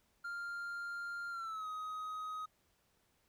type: tone with pitch glide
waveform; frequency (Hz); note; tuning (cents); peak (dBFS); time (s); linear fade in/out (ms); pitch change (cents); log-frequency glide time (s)
triangle; 1396.9 to 1259; F6 to D#6; 0 to +20; -38; 0.24-2.46; 10; -180; 1.3-1.67
effects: pink hiss -75 dBFS RMS until 3.28 s